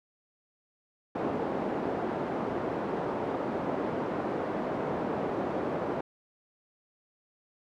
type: band-pass noise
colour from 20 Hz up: pink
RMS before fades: -32 dBFS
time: 1.15-6.01 s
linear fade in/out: 5 ms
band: 260 to 790 Hz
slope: 12 dB/octave
effects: none